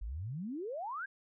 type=exponential sweep; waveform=sine; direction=up; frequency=46.25 to 1661.2 Hz; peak=-37 dBFS; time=0.01-1.06 s; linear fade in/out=10 ms; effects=none